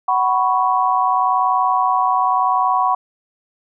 sine chord, F# suspended fourth, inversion none, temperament equal with one note detuned, 747.3 / 987.8 / 1108.7 Hz, F#5 / B5 / C#6, +17 / 0 / 0 cents, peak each -18 dBFS, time 0.08-2.95 s, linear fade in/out 5 ms, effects none

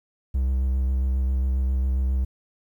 triangle tone with vibrato, 65.2 Hz, C2, 5 cents flat, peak -18 dBFS, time 0.34-2.25 s, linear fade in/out 10 ms, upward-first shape square, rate 7.4 Hz, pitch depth 19 cents each way, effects 10-bit

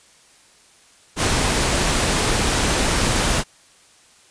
pink noise, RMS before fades -19 dBFS, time 1.16-3.44 s, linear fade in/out 50 ms, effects white hiss -52 dBFS RMS until 4.3 s + resampled to 22050 Hz

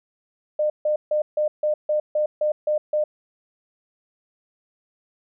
sine tone bursts, 605 Hz, D#5, 49 cents flat, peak -18 dBFS, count 10, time 0.59-3.04 s, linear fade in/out 5 ms, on 110 ms, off 150 ms, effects none

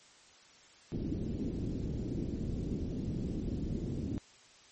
white low-pass noise, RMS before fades -36 dBFS, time 0.92-4.18 s, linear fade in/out 0 ms, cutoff 310 Hz, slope 24 dB/octave, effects white hiss -59 dBFS RMS until 4.71 s + MP3 32 kbps

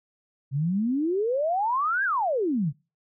sine exponential two-way sweep, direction up then down, 130.1 to 1661.2 to 130.1 Hz, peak -22 dBFS, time 0.51-2.73 s, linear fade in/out 50 ms, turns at 2.04 s, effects noise-tail reverb RT60 0.3 s tail -24 dB re dry

